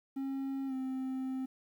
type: tone with pitch glide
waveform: triangle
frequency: 270.4 to 261.6 Hz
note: C#4 to C4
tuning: -43 to 0 cents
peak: -32 dBFS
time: 0.16-1.46 s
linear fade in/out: 10 ms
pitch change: -57 cents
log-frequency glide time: 0.67-0.73 s
effects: 11-bit